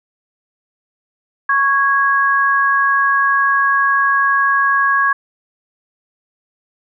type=tone pair together; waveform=sine; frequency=1109.9 / 1652 Hz; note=C#6 / G#6; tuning=+2 / -10 cents; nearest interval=perfect fifth; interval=688 cents; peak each=-14 dBFS; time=1.49-5.13 s; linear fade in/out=5 ms; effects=none